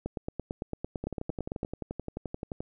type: two click trains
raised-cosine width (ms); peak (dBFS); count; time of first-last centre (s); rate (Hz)
2; -19 / -21; 15 / 19; 0.06-1.631 / 1.04-2.605; 8.91 / 11.5
effects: none